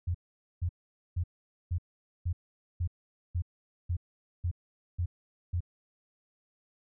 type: tone bursts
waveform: sine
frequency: 87.31 Hz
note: F2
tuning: in tune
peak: -27 dBFS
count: 11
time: 0.07-5.606 s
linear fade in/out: 10 ms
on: 76 ms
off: 470 ms
effects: none